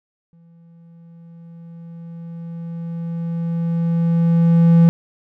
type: tone with exponential growth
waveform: triangle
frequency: 167.7 Hz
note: E3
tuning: 30 cents sharp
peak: -5 dBFS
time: 0.33-4.89 s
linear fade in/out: 0 ms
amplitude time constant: 990 ms
effects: none